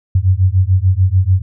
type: beating tone pair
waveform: sine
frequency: 90.3 / 97.1 Hz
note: F#2 / G2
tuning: -42 / -16 cents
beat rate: 6.8 Hz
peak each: -12 dBFS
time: 0.15-1.42 s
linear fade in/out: 5 ms
effects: none